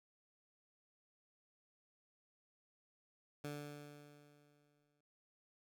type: tone with exponential decay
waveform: 15% pulse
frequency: 146.4 Hz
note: D3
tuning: 5 cents flat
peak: -36 dBFS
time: 3.44-5.01 s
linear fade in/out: 5 ms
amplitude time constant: 340 ms
effects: none